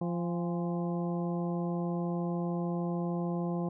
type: harmonic tone with a mistuned harmonic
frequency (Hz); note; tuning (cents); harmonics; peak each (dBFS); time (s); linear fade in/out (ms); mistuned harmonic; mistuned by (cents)
173.4; F3; -12; 1 / 2 / 3 / 4 / 5 / 6; -31 / -37 / -41 / -43 / -45 / -47; 0.01-3.69; 5; 5; -75
effects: none